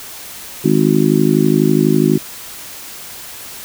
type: harmonic tone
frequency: 52.1 Hz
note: G#1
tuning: 6 cents sharp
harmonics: 3 / 4 / 5 / 6 / 7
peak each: -16 / -16 / -16 / -16 / -16 dBFS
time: 0.64-2.18 s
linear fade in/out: 10 ms
effects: white hiss -32 dBFS RMS until 3.64 s